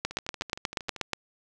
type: two click trains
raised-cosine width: 0.2 ms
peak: -22 / -10 dBFS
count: 12 / 10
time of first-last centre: 0.11-0.963 / 0.05-1.133 s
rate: 12.9 / 8.31 Hz
effects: none